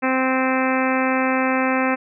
harmonic tone, 260.5 Hz, C4, 7 cents flat, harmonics 1 / 2 / 3 / 4 / 5 / 6 / 7 / 8 / 9 / 10, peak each -21 / -24 / -26 / -27 / -28 / -29 / -29 / -30 / -31 / -31 dBFS, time 0.02-1.96 s, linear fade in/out 20 ms, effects none

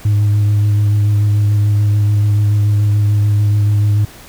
sine tone with vibrato, 103.83 Hz, G#2, in tune, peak -7 dBFS, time 0.05-4.05 s, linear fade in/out 5 ms, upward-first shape sine, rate 6.9 Hz, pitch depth 15 cents each way, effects tanh soft clip ceiling -8 dBFS + pink hiss -38 dBFS RMS until 4.28 s

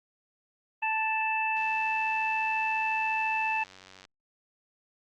harmonic tone, 880 Hz, A5, in tune, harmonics 1 / 2 / 3, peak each -29 / -36 / -29 dBFS, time 0.82-3.64 s, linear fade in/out 10 ms
click train, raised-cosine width 0.2 ms, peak -32 dBFS, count 235, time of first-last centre 1.57-4.051 s, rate 94.3 Hz
effects Opus 32 kbps

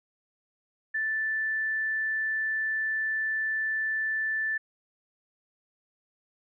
sine tone, 1760 Hz, A6, in tune, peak -26 dBFS, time 0.94-4.58 s, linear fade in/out 10 ms, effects none

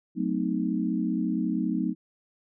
sine chord, F# diminished seventh, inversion none, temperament equal with one note detuned, 185 / 220 / 255.5 / 311.1 Hz, F#3 / A3 / C4 / Eb4, 0 / 0 / -41 / 0 cents, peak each -30 dBFS, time 0.15-1.95 s, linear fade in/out 50 ms, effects none

